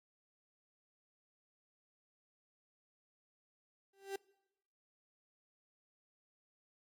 35% pulse tone with exponential growth, 392 Hz, G4, in tune, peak -34 dBFS, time 3.93-4.16 s, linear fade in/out 5 ms, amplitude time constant 49 ms, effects noise-tail reverb RT60 0.9 s tail -24 dB re dry + AAC 64 kbps

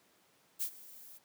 violet noise with ADSR envelope, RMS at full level -33 dBFS, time 0.59-1.19 s, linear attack 32 ms, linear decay 75 ms, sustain -20 dB, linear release 22 ms, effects pink hiss -68 dBFS RMS until 1.24 s + high-pass 200 Hz 12 dB/octave

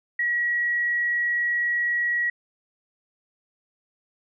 sine tone, 1916 Hz, A#6, 47 cents sharp, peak -21 dBFS, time 0.19-2.3 s, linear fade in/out 5 ms, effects none

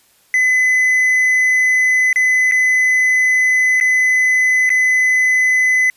triangle tone with dropouts, 2017 Hz, B6, 36 cents sharp, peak -9 dBFS, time 0.34-5.9 s, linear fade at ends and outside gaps 1 ms, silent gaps 2.129-2.159 / 2.513-2.52 / 3.801-3.81 / 4.693-4.702 s, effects white hiss -54 dBFS RMS until 5.96 s + resampled to 32000 Hz

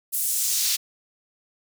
pink noise with high-pass filter sweep, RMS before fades -24 dBFS, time 0.12-0.77 s, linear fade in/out 20 ms, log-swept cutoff 11000 to 4000 Hz, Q 1.2, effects none

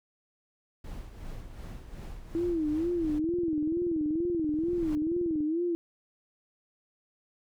brown noise with tremolo, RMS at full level -39 dBFS, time 0.84-3.19 s, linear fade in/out 5 ms, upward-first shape sine, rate 2.7 Hz, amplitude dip 55%
sine tone with vibrato, 324.8 Hz, E4, 26 cents flat, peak -26 dBFS, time 2.35-5.75 s, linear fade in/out 0 ms, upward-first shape sine, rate 2.2 Hz, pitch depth 140 cents each way
click train, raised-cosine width 3 ms, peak -30 dBFS, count 50, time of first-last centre 3.05-5.406 s, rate 20.8 Hz
brown noise with exponential growth, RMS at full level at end -35 dBFS, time 4.35-4.95 s, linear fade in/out 0 ms, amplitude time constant 130 ms
effects none

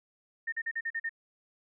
sine tone bursts, 1825 Hz, A#6, 37 cents flat, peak -30 dBFS, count 7, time 0.47-1.094 s, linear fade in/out 10 ms, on 54 ms, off 41 ms, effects none

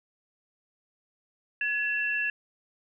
sine tone pair together, 1694 / 2693 Hz, G#6 / E7, +34 / +36 cents, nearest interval minor sixth, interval 802 cents, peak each -28 / -29 dBFS, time 1.61-2.3 s, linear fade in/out 2 ms, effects none

